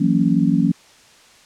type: chord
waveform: sine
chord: F# dominant seventh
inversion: third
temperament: just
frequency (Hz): 166.5 / 185 / 231.2 / 277.5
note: E3 / F#3 / A#3 / C#4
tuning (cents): +18 / 0 / -14 / +2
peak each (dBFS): -19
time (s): 0-0.72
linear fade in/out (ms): 10
effects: white hiss -49 dBFS RMS until 1.45 s + low-pass 7000 Hz 12 dB/octave